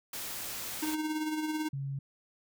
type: noise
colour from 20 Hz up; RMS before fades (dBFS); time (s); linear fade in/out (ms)
white; -39; 0.13-0.95; 5
type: tone with tremolo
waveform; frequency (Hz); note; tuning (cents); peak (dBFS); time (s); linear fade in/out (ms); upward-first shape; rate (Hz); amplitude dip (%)
square; 309.3; D#4; -10; -30; 0.82-1.69; 10; sine; 18; 45
type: tone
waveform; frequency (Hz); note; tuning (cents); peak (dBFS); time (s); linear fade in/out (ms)
sine; 137.8; C#3; -10; -33; 1.73-1.99; 5
effects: none